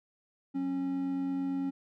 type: tone pair together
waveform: triangle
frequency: 184.25 / 273.1 Hz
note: F#3 / C#4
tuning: -7 / -26 cents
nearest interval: perfect fifth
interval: 681 cents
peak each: -39 / -28 dBFS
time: 0.54-1.71 s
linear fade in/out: 20 ms
effects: none